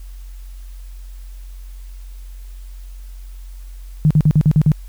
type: tone bursts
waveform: sine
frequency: 153 Hz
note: D#3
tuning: 29 cents flat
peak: -8 dBFS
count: 7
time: 4.05-4.718 s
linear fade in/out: 0 ms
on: 56 ms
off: 46 ms
effects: added 45 Hz sine -31 dBFS peak until 4.88 s + white hiss -52 dBFS RMS until 4.88 s